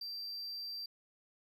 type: tone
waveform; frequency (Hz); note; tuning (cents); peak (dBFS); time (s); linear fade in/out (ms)
triangle; 4699; D8; 0; -39; 0.01-0.86; 5
effects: none